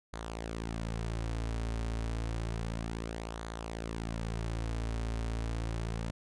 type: tone with flanger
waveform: sawtooth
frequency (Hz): 56.2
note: A1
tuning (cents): +37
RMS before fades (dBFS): -36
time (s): 0.13-6.11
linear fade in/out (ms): 5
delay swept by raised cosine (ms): 0.37 to 6.07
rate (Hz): 0.3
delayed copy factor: -0.55
effects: resampled to 22050 Hz